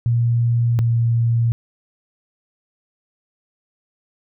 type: tone pair in turn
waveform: sine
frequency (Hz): 118.1 / 116.61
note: A#2 / A#2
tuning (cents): +23 / +1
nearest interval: unison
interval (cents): 22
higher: first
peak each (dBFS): -14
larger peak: neither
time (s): 0.06-0.79 / 0.79-1.52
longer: neither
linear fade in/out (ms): 0
effects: none